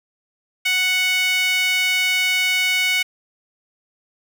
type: tone with high-pass filter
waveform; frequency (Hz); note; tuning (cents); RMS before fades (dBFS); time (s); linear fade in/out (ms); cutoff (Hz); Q
sawtooth; 740; F#5; 0; -19; 0.65-3.03; 10; 2400; 4.9
effects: none